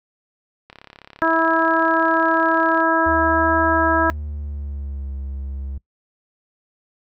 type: click train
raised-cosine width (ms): 0.3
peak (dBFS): -24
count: 74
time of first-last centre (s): 0.7-2.804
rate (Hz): 34.7
type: harmonic tone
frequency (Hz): 326.4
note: E4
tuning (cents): -17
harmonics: 1 / 2 / 3 / 4 / 5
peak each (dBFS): -21 / -21 / -21 / -21 / -21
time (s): 1.22-4.1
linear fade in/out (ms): 0
type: tone with pitch glide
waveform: triangle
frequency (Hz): 77.78 to 68.1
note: D#2 to C#2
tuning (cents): 0 to -30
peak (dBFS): -24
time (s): 3.06-5.78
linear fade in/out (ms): 5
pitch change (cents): -230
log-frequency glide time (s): 3.78-5.12
effects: noise-tail reverb RT60 0.1 s tail -21 dB re dry